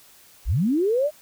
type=linear sweep; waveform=sine; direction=up; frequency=30.87 to 622.3 Hz; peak=-18 dBFS; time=0.45-1.11 s; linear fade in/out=50 ms; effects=white hiss -52 dBFS RMS until 1.21 s